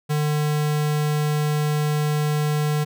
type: tone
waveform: square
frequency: 150 Hz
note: D3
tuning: 37 cents sharp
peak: -20 dBFS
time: 0.09-2.85 s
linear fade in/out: 20 ms
effects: none